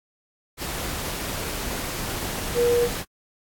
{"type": "tone in noise", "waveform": "sine", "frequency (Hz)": 479.1, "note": "A#4", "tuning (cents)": 47, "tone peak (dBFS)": -17, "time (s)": [2.54, 2.89], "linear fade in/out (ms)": 50, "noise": "pink", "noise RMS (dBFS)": -30, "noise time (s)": [0.57, 3.05], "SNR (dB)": 10, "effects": ["AAC 64 kbps"]}